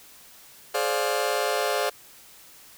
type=chord; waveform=sawtooth; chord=D half-diminished seventh; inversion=second; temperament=just; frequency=422.9 / 528.6 / 587.3 / 704.8 Hz; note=Ab4 / C5 / D5 / F5; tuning=+31 / +18 / 0 / +16 cents; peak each=-25 dBFS; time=0.74-1.9 s; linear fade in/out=10 ms; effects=white hiss -50 dBFS RMS until 2.77 s